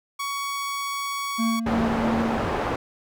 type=tone; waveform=sawtooth; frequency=1121 Hz; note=C#6; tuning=19 cents sharp; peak=-23 dBFS; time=0.19-1.6 s; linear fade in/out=10 ms
type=tone with tremolo; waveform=triangle; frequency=227.9 Hz; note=A#3; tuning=39 cents flat; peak=-18 dBFS; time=1.38-2.39 s; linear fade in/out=20 ms; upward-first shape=triangle; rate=3 Hz; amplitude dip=50%
type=low-pass noise; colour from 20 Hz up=white; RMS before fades=-26 dBFS; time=1.66-2.76 s; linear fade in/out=5 ms; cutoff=900 Hz; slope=12 dB/octave
effects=none

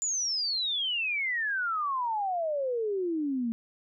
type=exponential sweep; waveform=sine; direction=down; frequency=7150 to 223.6 Hz; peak=-27 dBFS; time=0.02-3.52 s; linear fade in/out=0 ms; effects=none

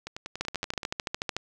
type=two click trains; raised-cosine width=0.2 ms; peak=-12 / -19 dBFS; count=14 / 9; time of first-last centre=0.41-1.366 / 0.07-0.832 s; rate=13.6 / 10.5 Hz; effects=none

